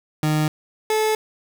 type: tone pair in turn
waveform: 30% pulse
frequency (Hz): 153.4 / 433.9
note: D#3 / A4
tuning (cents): -24 / -24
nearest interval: octave + tritone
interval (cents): 1800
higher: second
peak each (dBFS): -15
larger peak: neither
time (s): 0.23-0.48 / 0.9-1.15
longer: neither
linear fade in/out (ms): 2
effects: 8-bit